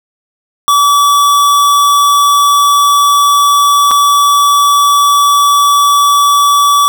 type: tone with dropouts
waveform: square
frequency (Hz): 1148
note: D6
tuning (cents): -40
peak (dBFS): -6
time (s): 0.68-6.88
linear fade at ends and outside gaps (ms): 0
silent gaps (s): 3.91-3.914
effects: none